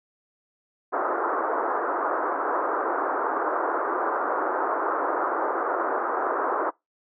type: band-pass noise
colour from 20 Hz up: white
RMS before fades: -26 dBFS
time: 0.92-6.71 s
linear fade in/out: 20 ms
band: 310 to 1400 Hz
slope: 48 dB/octave
effects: noise-tail reverb RT60 0.2 s tail -26 dB re dry